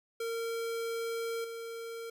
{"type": "tone with level steps", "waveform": "square", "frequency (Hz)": 459.4, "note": "A#4", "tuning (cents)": -25, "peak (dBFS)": [-34, -40], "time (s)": [0.2, 2.1], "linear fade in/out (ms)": 5, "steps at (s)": 1.44, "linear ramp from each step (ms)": 5, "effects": []}